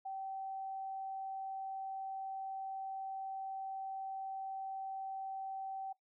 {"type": "tone", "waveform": "sine", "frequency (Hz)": 772, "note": "G5", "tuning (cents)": -27, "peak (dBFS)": -39, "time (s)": [0.05, 5.93], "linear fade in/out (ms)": 10, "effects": ["noise-tail reverb RT60 0.1 s tail -17 dB re dry"]}